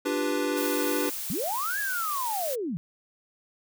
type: chord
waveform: square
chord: G dominant seventh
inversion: second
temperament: equal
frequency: 293.7 / 349.2 / 392 / 493.9 Hz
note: D4 / F4 / G4 / B4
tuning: 0 / 0 / 0 / 0 cents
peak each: -30 / -34 / -32 / -32 dBFS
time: 0.05-1.1 s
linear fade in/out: 10 ms
type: noise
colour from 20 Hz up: blue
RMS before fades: -34 dBFS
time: 0.56-2.56 s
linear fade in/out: 20 ms
type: linear two-way sweep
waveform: sine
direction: up then down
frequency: 146.83 to 1700 to 146.83 Hz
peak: -28 dBFS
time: 1.3-2.77 s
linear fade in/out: 0 ms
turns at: 1.79 s
effects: none